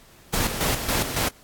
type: noise with tremolo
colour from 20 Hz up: pink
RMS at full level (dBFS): -23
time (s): 0.33-1.29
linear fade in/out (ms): 10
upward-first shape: square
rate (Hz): 3.6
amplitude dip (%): 55
effects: pink hiss -52 dBFS RMS until 1.43 s + AAC 64 kbps